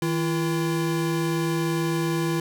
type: tone pair together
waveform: square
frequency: 160.03 / 339.1 Hz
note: D#3 / E4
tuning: +49 / +49 cents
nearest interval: octave + minor second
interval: 1300 cents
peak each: -26 dBFS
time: 0.02-2.4 s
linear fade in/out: 2 ms
effects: none